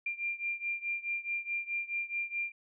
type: beating tone pair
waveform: sine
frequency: 2384 / 2388.7 Hz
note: D7 / D7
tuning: +25 / +29 cents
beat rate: 4.7 Hz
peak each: -35 / -37 dBFS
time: 0.06-2.52 s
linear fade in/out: 5 ms
effects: none